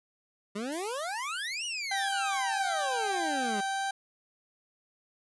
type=exponential two-way sweep; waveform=25% pulse; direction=up then down; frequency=196 to 2960 to 196 Hz; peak=-29 dBFS; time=0.55-3.61 s; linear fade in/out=10 ms; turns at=1.65 s
type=noise with exponential decay; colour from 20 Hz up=violet; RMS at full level=-38 dBFS; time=0.72-3.53 s; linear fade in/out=1 ms; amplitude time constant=610 ms
type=tone with vibrato; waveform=30% pulse; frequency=784 Hz; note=G5; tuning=in tune; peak=-27 dBFS; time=1.91-3.91 s; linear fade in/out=5 ms; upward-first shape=triangle; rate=1 Hz; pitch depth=11 cents each way
effects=resampled to 24000 Hz